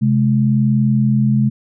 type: tone pair together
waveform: sine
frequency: 131.5 / 212.1 Hz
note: C3 / G#3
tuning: +9 / +37 cents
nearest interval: minor sixth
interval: 828 cents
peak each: -14 dBFS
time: 0.01-1.5 s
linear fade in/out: 20 ms
effects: none